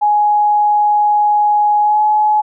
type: tone with pitch glide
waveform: sine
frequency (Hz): 835 to 848.1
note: G#5 to G#5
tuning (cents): +9 to +36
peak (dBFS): -9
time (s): 0.01-2.42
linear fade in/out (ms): 20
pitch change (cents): +27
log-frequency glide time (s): 1.81-2.01
effects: none